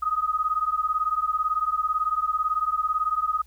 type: beating tone pair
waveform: sine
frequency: 1244.5 / 1262.5 Hz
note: D#6 / D#6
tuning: 0 / +25 cents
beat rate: 18 Hz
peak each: -25 dBFS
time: 0.02-3.42 s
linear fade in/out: 10 ms
effects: added 60 Hz sine -51 dBFS peak until 3.46 s + white hiss -62 dBFS RMS until 3.46 s